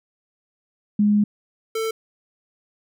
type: tone pair in turn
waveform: sine / square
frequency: 207.7 / 445.2 Hz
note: G#3 / A4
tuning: 0 / +20 cents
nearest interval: octave + minor second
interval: 1320 cents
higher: second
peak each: -14 / -23 dBFS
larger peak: first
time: 0.99-1.24 / 1.75-1.91 s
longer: first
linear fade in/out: 5 ms
effects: none